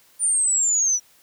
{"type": "linear sweep", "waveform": "sine", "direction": "down", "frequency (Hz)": [9280, 5810], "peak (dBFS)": -17, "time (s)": [0.19, 1], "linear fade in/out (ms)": 50, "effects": ["white hiss -56 dBFS RMS until 1.22 s"]}